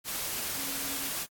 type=tone in noise; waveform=sine; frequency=273.8 Hz; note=C#4; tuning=21 cents flat; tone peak=-45 dBFS; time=0.55-1.12 s; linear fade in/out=50 ms; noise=white; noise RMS=-34 dBFS; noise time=0.04-1.27 s; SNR=-14 dB; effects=AAC 64 kbps